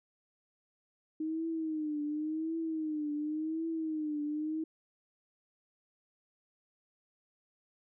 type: tone with vibrato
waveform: sine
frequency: 311.1 Hz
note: D#4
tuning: in tune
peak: -32 dBFS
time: 1.2-4.64 s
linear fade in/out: 5 ms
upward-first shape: triangle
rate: 0.91 Hz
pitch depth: 100 cents each way
effects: none

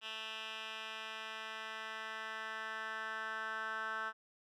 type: tone with band-pass filter sweep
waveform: 10% pulse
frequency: 220 Hz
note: A3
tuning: in tune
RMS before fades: -43 dBFS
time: 0.01-4.13 s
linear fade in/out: 50 ms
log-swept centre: 2700 to 1500 Hz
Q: 4
effects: none

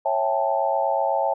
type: chord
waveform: sine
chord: A dominant seventh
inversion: first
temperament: just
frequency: 550 / 660 / 792 / 880 Hz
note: C#5 / E5 / G5 / A5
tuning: -14 / +2 / +18 / 0 cents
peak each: -25 dBFS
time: 0.05-1.34 s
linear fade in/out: 10 ms
effects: none

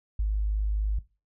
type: tone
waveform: sine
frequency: 51.91 Hz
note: G#1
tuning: in tune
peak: -23 dBFS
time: 0.19-0.99 s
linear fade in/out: 5 ms
effects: noise-tail reverb RT60 0.3 s tail -19 dB re dry

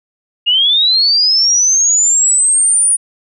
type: linear sweep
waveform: sine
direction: up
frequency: 2812 to 9640 Hz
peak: -8 dBFS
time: 0.46-2.97 s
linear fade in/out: 20 ms
effects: none

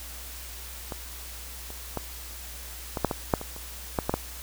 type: clicks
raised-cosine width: 1 ms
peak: -19 / -27 / -15 / -15 / -7 / -13 / -6 / -21 / -27 / -10 / -10 / -10 dBFS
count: 12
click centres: 0.922 / 1.704 / 1.973 / 2.972 / 3.047 / 3.112 / 3.338 / 3.414 / 3.564 / 3.988 / 4.095 / 4.14 s
effects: added 60 Hz sine -42 dBFS peak until 4.42 s + white hiss -42 dBFS RMS until 4.42 s

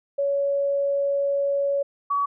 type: tone pair in turn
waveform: sine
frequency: 561 / 1133.7 Hz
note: C#5 / C#6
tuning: +21 / +39 cents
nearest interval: octave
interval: 1218 cents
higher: second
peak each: -20 dBFS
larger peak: neither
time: 0.18-1.83 / 2.1-2.26 s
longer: first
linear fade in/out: 10 ms
effects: none

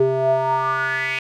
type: tone with band-pass filter sweep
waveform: square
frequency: 131.9 Hz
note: C3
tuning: 14 cents sharp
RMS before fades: -20 dBFS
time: 0-1.19 s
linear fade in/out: 2 ms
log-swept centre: 420 to 2500 Hz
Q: 6.4
effects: none

